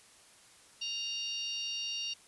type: harmonic tone with a mistuned harmonic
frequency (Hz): 935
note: A#5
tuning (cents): +5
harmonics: 3 / 4 / 5 / 6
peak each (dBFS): -37 / -44 / -41 / -42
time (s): 0.81-2.14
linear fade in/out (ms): 10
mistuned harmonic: 5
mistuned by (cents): -52
effects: white hiss -59 dBFS RMS until 2.27 s + resampled to 24000 Hz